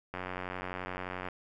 click train, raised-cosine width 0.5 ms, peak -22 dBFS, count 106, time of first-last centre 0.14-1.286 s, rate 91.6 Hz, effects none

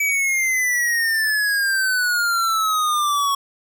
square exponential sweep, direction down, 2301 to 1108.7 Hz, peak -18 dBFS, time 0-3.35 s, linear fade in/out 5 ms, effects none

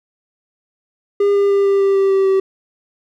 triangle tone with pitch steps, 404 / 401.2 / 398.4 / 395.7 / 393 / 390.2 / 387.5 / 384.9 Hz, G#4 / G4 / G4 / G4 / G4 / G4 / G4 / G4, -48 / +40 / +28 / +16 / +4 / -8 / -20 / -32 cents, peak -9 dBFS, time 1.2-2.4 s, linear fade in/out 5 ms, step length 150 ms, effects none

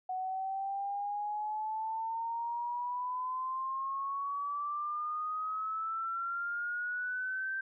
sine exponential sweep, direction up, 740 to 1568 Hz, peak -33 dBFS, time 0.09-7.61 s, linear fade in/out 5 ms, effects none

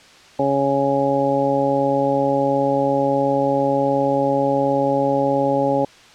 harmonic tone, 138.59 Hz, C#3, in tune, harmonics 1 / 2 / 3 / 4 / 5 / 6, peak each -28 / -22 / -25 / -19 / -31 / -22 dBFS, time 0.39-5.85 s, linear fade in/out 5 ms, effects white hiss -46 dBFS RMS until 6.14 s + low-pass 5000 Hz 12 dB/octave

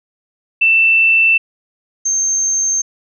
sine tone pair in turn, 2668 / 6346 Hz, E7 / G8, +20 / +20 cents, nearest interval octave + minor third, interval 1500 cents, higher second, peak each -8 / -13 dBFS, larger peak first, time 0.61-1.38 / 2.05-2.82 s, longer neither, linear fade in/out 10 ms, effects none

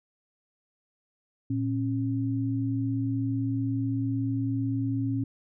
sine tone pair together, 114.5 / 272.3 Hz, A#2 / C#4, -31 / -31 cents, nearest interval octave + minor third, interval 1500 cents, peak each -28 dBFS, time 1.5-5.24 s, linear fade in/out 5 ms, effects none

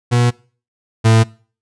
40% pulse tone pair in turn, 121 / 112.14 Hz, B2 / A2, -35 / +33 cents, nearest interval minor second, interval 132 cents, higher first, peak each -10 / -7 dBFS, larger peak second, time 0.11-0.31 / 1.04-1.24 s, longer neither, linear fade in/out 20 ms, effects noise-tail reverb RT60 0.4 s tail -23 dB re dry + resampled to 22050 Hz

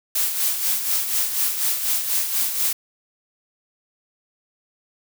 blue noise with tremolo, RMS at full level -20 dBFS, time 0.15-2.73 s, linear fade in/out 5 ms, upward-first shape sine, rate 4.1 Hz, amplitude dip 55%, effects none

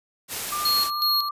white noise, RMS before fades -30 dBFS, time 0.28-0.91 s, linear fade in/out 50 ms
sine tone with vibrato, 1182 Hz, D6, 11 cents sharp, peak -26 dBFS, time 0.52-1.31 s, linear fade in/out 5 ms, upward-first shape sine, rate 2.5 Hz, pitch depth 22 cents each way
square tone with tremolo, 4288 Hz, C8, 42 cents sharp, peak -20 dBFS, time 0.65-1.29 s, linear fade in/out 5 ms, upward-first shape square, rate 2.7 Hz, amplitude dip 70%
effects resampled to 32000 Hz

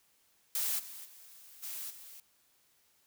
blue noise with level steps, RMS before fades -33 / -47 / -55 / -41 / -51 dBFS, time 0.55-2.2 s, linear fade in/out 2 ms, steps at 0.78 / 1.04 / 1.62 / 1.89 s, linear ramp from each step 20 ms, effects white hiss -70 dBFS RMS until 3.06 s

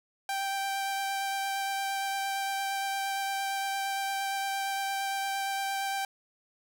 sawtooth tone with vibrato, 784 Hz, G5, in tune, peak -26 dBFS, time 0.29-6.05 s, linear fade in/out 2 ms, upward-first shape sine, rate 8.7 Hz, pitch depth 9 cents each way, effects none

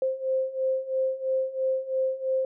sine beating tone pair, 523.3 / 526.3 Hz, C5 / C5, 0 / +10 cents, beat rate 3 Hz, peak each -29 / -26 dBFS, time 0.02-2.45 s, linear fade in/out 2 ms, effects none

